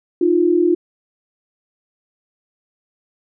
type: tone pair together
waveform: sine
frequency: 311.1 / 351.2 Hz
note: D#4 / F4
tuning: 0 / +10 cents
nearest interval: major second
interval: 210 cents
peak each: -17 / -13 dBFS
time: 0.21-0.75 s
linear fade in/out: 5 ms
effects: none